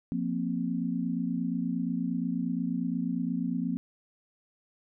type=chord; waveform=sine; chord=F suspended fourth; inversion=none; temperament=equal with one note detuned; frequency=175.93 / 233.1 / 261.6 Hz; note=F3 / Bb3 / C4; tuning=+13 / 0 / 0 cents; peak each=-32 dBFS; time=0.12-3.77 s; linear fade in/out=0 ms; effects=none